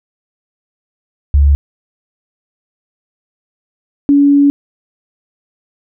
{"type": "tone pair in turn", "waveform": "sine", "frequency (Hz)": [71, 284], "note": ["C#2", "C#4"], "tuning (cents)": [42, 42], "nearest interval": "2 octaves", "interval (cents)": 2400, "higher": "second", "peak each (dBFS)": -5, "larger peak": "neither", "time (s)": [[1.34, 1.55], [4.09, 4.5]], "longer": "second", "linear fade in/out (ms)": 0, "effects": []}